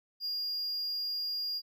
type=tone; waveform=triangle; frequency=4827 Hz; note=D8; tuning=47 cents sharp; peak=-31 dBFS; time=0.2-1.62 s; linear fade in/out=50 ms; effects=none